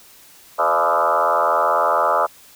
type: tone with frequency modulation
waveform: sine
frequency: 932.3 Hz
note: A#5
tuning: in tune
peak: -14 dBFS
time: 0.58-2.27 s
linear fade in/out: 20 ms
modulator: 82.1 Hz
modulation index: 5
effects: white hiss -47 dBFS RMS until 2.55 s